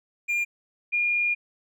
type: tone pair in turn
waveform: triangle / sine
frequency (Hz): 2403 / 2421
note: D7 / D#7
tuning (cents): +39 / -48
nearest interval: unison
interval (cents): 13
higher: second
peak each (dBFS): -21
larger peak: neither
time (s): 0.28-0.45 / 0.92-1.35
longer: second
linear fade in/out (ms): 20
effects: none